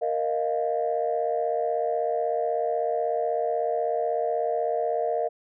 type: chord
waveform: sine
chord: Bb suspended fourth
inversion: none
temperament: equal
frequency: 466.2 / 622.3 / 698.5 Hz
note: Bb4 / Eb5 / F5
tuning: 0 / 0 / 0 cents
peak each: -27 dBFS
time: 0.01-5.29 s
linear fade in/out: 20 ms
effects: tanh soft clip ceiling -15 dBFS